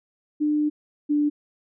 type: tone pair in turn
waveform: sine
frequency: 299.5 / 294.7 Hz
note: D4 / D4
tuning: +34 / +6 cents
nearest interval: unison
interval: 28 cents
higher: first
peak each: -19 / -18 dBFS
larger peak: second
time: 0.4-0.7 / 1.09-1.3 s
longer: first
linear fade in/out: 20 ms
effects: none